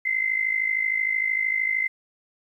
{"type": "tone with amplitude modulation", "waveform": "sine", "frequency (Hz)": 2068, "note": "C7", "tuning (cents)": -21, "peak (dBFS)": -18, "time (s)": [0.05, 1.88], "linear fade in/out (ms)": 10, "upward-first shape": "sine", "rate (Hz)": 53.1, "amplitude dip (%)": 75, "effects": ["10-bit"]}